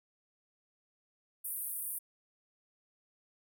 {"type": "band-pass noise", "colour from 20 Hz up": "white", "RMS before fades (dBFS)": -39, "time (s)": [1.44, 1.99], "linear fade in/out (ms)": 10, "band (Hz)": [9000, 16000], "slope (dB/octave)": 96, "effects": []}